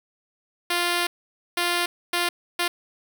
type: tone bursts at uneven times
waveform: 5% pulse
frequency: 349.2 Hz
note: F4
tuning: in tune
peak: -10 dBFS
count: 4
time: 0.7-1.07 / 1.57-1.86 / 2.13-2.29 / 2.59-2.68 s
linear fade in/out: 5 ms
effects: none